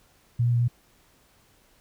sine tone with pitch steps, 119.2 / 120.4 / 119 / 120.8 Hz, A#2 / B2 / A#2 / B2, +39 / -44 / +36 / -38 cents, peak -19 dBFS, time 0.39-0.682 s, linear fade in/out 10 ms, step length 73 ms, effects pink hiss -61 dBFS RMS until 1.8 s

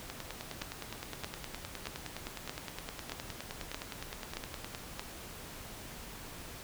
two click trains, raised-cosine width 0.2 ms, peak -19 / -22 dBFS, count 8 / 46, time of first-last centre 0.62-4.995 / 0.1-4.749 s, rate 1.6 / 9.68 Hz, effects pink hiss -47 dBFS RMS until 6.63 s

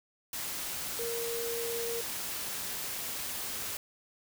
sine tone in noise, 466.2 Hz, A#4, in tune, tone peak -34 dBFS, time 0.99-2.01 s, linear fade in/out 2 ms, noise white, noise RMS -37 dBFS, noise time 0.33-3.77 s, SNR 0 dB, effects none

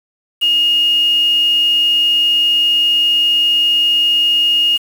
sine tone with quantisation, 2855 Hz, F7, 37 cents sharp, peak -10 dBFS, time 0.41-4.78 s, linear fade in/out 20 ms, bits 5, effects none

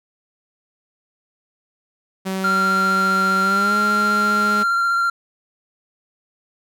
sawtooth tone with pitch glide, 190.2 to 208.6 Hz, F#3 to G#3, +48 to +8 cents, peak -18 dBFS, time 2.25-4.64 s, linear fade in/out 20 ms, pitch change +160 cents, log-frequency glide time 3.42-3.76 s
triangle tone with vibrato, 1380 Hz, F6, 21 cents flat, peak -14 dBFS, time 2.44-5.1 s, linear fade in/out 5 ms, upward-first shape sine, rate 15 Hz, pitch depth 13 cents each way
effects none

